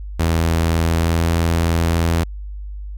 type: tone with pitch glide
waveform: sawtooth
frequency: 82.4 to 83.45 Hz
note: E2 to E2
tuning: 0 to +22 cents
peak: -11 dBFS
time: 0.19-2.24 s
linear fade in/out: 10 ms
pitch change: +22 cents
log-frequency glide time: 0.83-1.28 s
effects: added 50 Hz sine -27 dBFS peak until 2.97 s